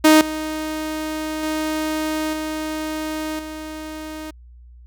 sawtooth tone with level steps, 311.1 Hz, D#4, in tune, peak -5 / -20 / -17 / -20 / -26 dBFS, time 0.04-4.31 s, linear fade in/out 10 ms, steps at 0.21 / 1.43 / 2.33 / 3.39 s, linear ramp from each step 2 ms, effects added 60 Hz sine -41 dBFS peak until 4.86 s

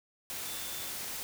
sine tone in noise, 3527 Hz, A7, 3 cents sharp, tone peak -47 dBFS, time 0.46-0.9 s, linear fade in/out 0 ms, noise white, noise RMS -39 dBFS, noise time 0.3-1.23 s, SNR -11 dB, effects none

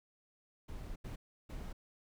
brown noise bursts at uneven times, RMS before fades -44 dBFS, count 3, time 0.68-0.96 / 1.04-1.16 / 1.49-1.73 s, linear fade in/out 10 ms, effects none

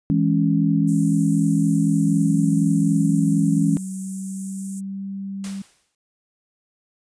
sine chord, C# minor, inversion first, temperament equal with one note detuned, 163.68 / 207.7 / 277.2 Hz, E3 / G#3 / C#4, -12 / 0 / 0 cents, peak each -19 / -21 / -20 dBFS, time 0.1-3.77 s, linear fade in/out 0 ms
pink high-pass noise, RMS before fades -37 dBFS, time 0.87-4.81 s, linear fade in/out 20 ms, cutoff 7100 Hz, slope 48 dB/octave
sine tone with pitch glide, 185 to 195.77 Hz, F#3 to G3, 0 to -2 cents, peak -27 dBFS, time 2.04-5.62 s, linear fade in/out 5 ms, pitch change +98 cents, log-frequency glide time 2.98-5.05 s
white noise with exponential decay, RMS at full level -34 dBFS, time 5.44-5.95 s, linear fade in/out 1 ms, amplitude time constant 110 ms
effects resampled to 22050 Hz

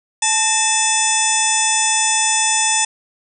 harmonic tone with a mistuned harmonic, 872 Hz, A5, 16 cents flat, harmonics 1 / 2 / 3 / 4 / 6 / 7 / 8 / 9 / 10, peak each -21 / -26 / -23 / -24 / -26 / -23 / -21 / -24 / -21 dBFS, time 0.22-2.85 s, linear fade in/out 5 ms, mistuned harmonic 2, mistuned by +79 cents, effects none

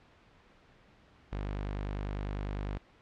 sawtooth tone, 50 Hz, G1, 35 cents sharp, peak -30 dBFS, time 1.32-2.78 s, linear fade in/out 10 ms, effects pink hiss -61 dBFS RMS until 3.01 s + low-pass 3000 Hz 12 dB/octave

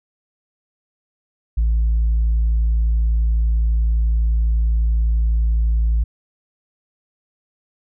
sine tone, 55.9 Hz, A1, 28 cents sharp, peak -12 dBFS, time 1.57-6.04 s, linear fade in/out 10 ms, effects tanh soft clip ceiling -12 dBFS

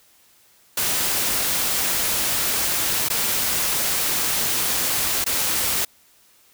white noise with dropouts, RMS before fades -22 dBFS, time 0.77-5.85 s, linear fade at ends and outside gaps 5 ms, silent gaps 3.086-3.1 / 5.243-5.262 s, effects white hiss -56 dBFS RMS until 6.53 s

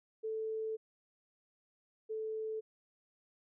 sine tone pair in turn, 440 / 437.9 Hz, A4 / A4, 0 / -8 cents, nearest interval unison, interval 8 cents, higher first, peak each -35 / -36 dBFS, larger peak first, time 0.23-0.77 / 2.09-2.61 s, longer first, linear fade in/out 20 ms, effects none

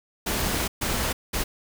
pink noise bursts at uneven times, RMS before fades -26 dBFS, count 3, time 0.26-0.68 / 0.81-1.13 / 1.33-1.44 s, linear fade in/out 10 ms, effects none

